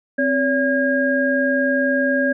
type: tone cluster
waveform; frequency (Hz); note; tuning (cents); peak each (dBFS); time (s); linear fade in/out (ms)
sine; 262.3 / 568 / 1628; C4 / C#5 / G#6; +4 / +42 / -35; -20; 0.18-2.33; 10
effects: none